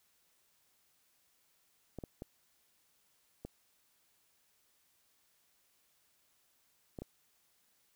clicks, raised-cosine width 2 ms, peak -29 dBFS, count 6, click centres 1.987 / 2.038 / 2.221 / 3.45 / 6.988 / 7.02 s, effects white hiss -73 dBFS RMS until 7.95 s

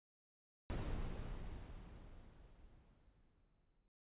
brown noise with exponential decay, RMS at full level -39 dBFS, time 0.7-3.88 s, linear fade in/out 0 ms, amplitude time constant 690 ms, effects resampled to 8000 Hz

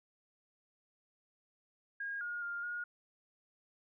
sine tone with pitch steps, 1628 / 1429 / 1403 / 1434 Hz, G#6 / F6 / F6 / F6, -35 / +39 / +8 / +45 cents, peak -37 dBFS, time 2-2.84 s, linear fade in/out 5 ms, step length 210 ms, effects none

